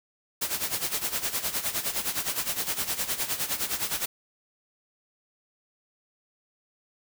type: noise with tremolo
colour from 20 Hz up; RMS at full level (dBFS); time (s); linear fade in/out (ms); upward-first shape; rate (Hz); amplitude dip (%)
white; -27; 0.41-4.06; 10; sine; 9.7; 75
effects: none